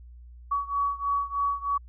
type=beating tone pair; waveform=sine; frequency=1129 / 1132.2 Hz; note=C#6 / C#6; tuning=+31 / +36 cents; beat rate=3.2 Hz; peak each=-27 / -29 dBFS; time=0.51-1.78 s; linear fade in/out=10 ms; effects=added 60 Hz sine -44 dBFS peak until 1.88 s